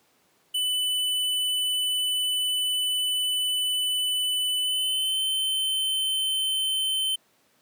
square tone with pitch glide, 2996 to 3077 Hz, F#7 to G7, +21 to -33 cents, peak -24 dBFS, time 0.54-7.16 s, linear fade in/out 10 ms, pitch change +46 cents, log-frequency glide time 4.58-5.21 s, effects pink hiss -64 dBFS RMS until 7.61 s + high-pass 200 Hz 12 dB/octave

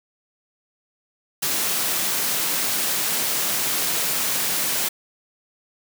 white high-pass noise, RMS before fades -23 dBFS, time 1.42-4.89 s, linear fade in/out 10 ms, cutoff 120 Hz, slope 48 dB/octave, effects none

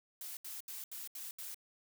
blue noise bursts, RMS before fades -45 dBFS, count 6, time 0.21-1.545 s, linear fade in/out 2 ms, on 160 ms, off 75 ms, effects none

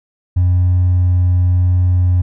triangle tone with hard clipping, 89.9 Hz, F#2, 49 cents flat, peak -9 dBFS, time 0.36-2.22 s, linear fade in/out 10 ms, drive 2 dB, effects none

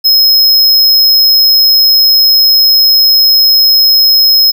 square tone, 5140 Hz, E8, 45 cents flat, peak -4 dBFS, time 0.04-4.52 s, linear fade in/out 20 ms, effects none

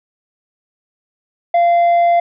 sine tone with tanh clipping, 690 Hz, F5, 21 cents flat, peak -10 dBFS, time 1.54-2.2 s, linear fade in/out 5 ms, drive 4 dB, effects none

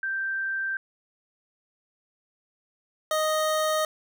sine / 25% pulse tone pair in turn, 1568 / 622.3 Hz, G6 / D#5, 0 / 0 cents, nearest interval octave + major third, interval 1600 cents, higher first, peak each -26 / -19 dBFS, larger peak second, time 0.03-0.77 / 3.11-3.85 s, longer neither, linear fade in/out 2 ms, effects none

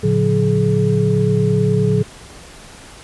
sine tone cluster, 113.3 / 143 / 180.9 / 423.1 Hz, A#2 / D3 / F#3 / G#4, -49 / -46 / -39 / +32 cents, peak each -18 dBFS, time 0.03-2.03 s, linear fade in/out 10 ms, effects pink hiss -39 dBFS RMS until 3.03 s + resampled to 24000 Hz

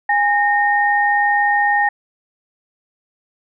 sine tone pair together, 821 / 1843.1 Hz, G#5 / A#6, -20 / -20 cents, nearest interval octave + major second, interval 1400 cents, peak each -15 / -16 dBFS, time 0.09-1.89 s, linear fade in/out 5 ms, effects none

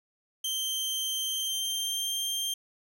sawtooth tone with pitch glide, 3136 to 3174 Hz, G7 to G7, 0 to +21 cents, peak -26 dBFS, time 0.44-2.54 s, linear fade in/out 5 ms, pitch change +21 cents, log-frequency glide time 1.22-2.15 s, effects none

